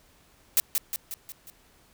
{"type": "noise with echo", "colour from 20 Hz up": "blue", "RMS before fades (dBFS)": -20, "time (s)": [0.57, 0.6], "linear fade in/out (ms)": 0, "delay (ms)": 180, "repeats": 5, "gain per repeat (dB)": -5, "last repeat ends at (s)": 1.5, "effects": ["pink hiss -60 dBFS RMS until 1.93 s"]}